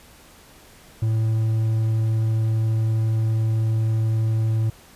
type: tone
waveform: triangle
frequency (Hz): 111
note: A2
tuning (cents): +16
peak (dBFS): -16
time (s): 1.02-4.7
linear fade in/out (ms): 5
effects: pink hiss -49 dBFS RMS until 4.95 s + resampled to 32000 Hz